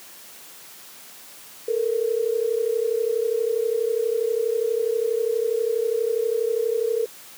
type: tone pair together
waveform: sine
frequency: 440 / 472.3 Hz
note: A4 / A#4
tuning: 0 / +23 cents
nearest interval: minor second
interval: 123 cents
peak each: -23 dBFS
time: 1.68-7.06 s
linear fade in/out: 5 ms
effects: white hiss -44 dBFS RMS until 7.37 s + high-pass 150 Hz 12 dB/octave